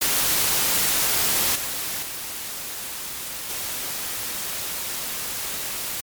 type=noise with level steps; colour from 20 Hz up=white; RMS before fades=-21 / -28 / -32 / -29 dBFS; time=0.01-6.01 s; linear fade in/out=10 ms; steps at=1.55 / 2.02 / 3.49 s; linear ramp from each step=10 ms; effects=MP3 96 kbps